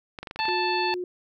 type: clicks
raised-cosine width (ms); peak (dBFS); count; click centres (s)
0.3; -20; 8; 0.188 / 0.23 / 0.272 / 0.311 / 0.36 / 0.399 / 0.454 / 0.488
type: harmonic tone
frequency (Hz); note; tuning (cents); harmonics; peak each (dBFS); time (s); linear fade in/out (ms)
880; A5; 0; 1 / 2 / 3 / 4 / 5; -26 / -33 / -30 / -37 / -32; 0.39-0.94; 0
type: tone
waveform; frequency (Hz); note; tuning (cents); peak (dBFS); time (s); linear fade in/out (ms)
sine; 359.9; F#4; -48; -28; 0.48-1.04; 2
effects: none